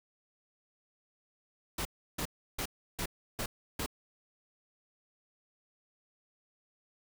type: noise bursts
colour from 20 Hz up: pink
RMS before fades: -35 dBFS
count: 6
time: 1.78-3.862 s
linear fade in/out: 5 ms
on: 72 ms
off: 330 ms
effects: none